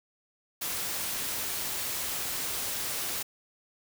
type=noise; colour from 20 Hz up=white; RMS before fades=-33 dBFS; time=0.61-3.23 s; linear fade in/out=10 ms; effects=none